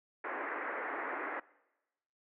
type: band-pass noise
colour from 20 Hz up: white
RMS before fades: -39 dBFS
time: 0.24-1.4 s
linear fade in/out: 5 ms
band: 280 to 2000 Hz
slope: 48 dB/octave
effects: noise-tail reverb RT60 1.0 s tail -22 dB re dry